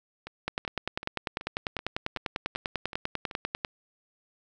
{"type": "two click trains", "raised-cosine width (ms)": 0.3, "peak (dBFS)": [-23, -13], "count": [9, 33], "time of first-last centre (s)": [[0.27, 3.312], [0.48, 3.648]], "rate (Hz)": [2.63, 10.1], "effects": []}